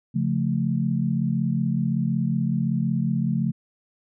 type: chord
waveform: sine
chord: Db augmented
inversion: none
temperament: equal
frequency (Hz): 138.59 / 174.61 / 220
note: Db3 / F3 / A3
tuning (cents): 0 / 0 / 0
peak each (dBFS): -25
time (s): 0.14-3.52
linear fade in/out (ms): 20
effects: none